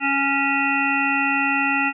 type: harmonic tone with a mistuned harmonic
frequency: 277.2 Hz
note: C#4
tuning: in tune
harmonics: 1 / 3 / 5 / 7 / 9 / 10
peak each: -25 / -25 / -25 / -25 / -25 / -25 dBFS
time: 0-1.93 s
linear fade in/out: 50 ms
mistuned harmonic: 10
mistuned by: -28 cents
effects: none